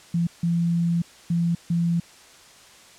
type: tone bursts at uneven times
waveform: sine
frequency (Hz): 170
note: F3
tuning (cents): -46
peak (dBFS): -19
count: 4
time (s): 0.14-0.27 / 0.43-1.02 / 1.3-1.55 / 1.7-2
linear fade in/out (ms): 5
effects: white hiss -49 dBFS RMS until 2.98 s + low-pass 8000 Hz 12 dB/octave